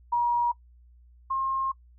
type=tone pair in turn; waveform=sine; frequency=955 / 1068.2 Hz; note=A#5 / C6; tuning=+42 / +36 cents; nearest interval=major second; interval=194 cents; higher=second; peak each=-21 / -25 dBFS; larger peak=first; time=0.12-0.52 / 1.3-1.72 s; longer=second; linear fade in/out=10 ms; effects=noise-tail reverb RT60 0.1 s tail -21 dB re dry + added 60 Hz sine -52 dBFS peak until 1.98 s